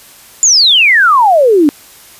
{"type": "exponential sweep", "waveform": "sine", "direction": "down", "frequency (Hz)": [7230, 277.2], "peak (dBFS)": -4, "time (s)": [0.43, 1.69], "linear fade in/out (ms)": 0, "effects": ["white hiss -38 dBFS RMS until 2.19 s", "resampled to 32000 Hz"]}